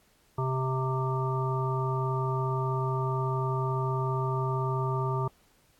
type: harmonic tone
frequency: 130.81 Hz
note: C3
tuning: in tune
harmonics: 1 / 3 / 5 / 7 / 9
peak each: -28 / -34 / -40 / -35 / -35 dBFS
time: 0.38-5.28 s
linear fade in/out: 5 ms
effects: pink hiss -65 dBFS RMS until 5.79 s + AAC 64 kbps